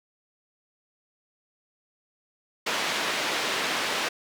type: band-pass noise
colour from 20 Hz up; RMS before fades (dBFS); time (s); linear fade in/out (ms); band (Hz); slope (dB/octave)
white; -28; 2.66-4.09; 10; 240 to 3300; 12
effects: none